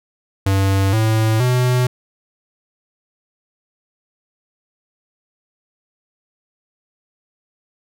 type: tone with pitch steps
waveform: square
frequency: 97.2 / 110.37 / 125.33 Hz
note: G2 / A2 / B2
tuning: -14 / +6 / +26 cents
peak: -14 dBFS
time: 0.46-1.87 s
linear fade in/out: 5 ms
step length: 470 ms
effects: none